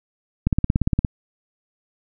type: click train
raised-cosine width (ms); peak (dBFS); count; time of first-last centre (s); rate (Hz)
5; -5; 11; 0.47-1.048; 17.3
effects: none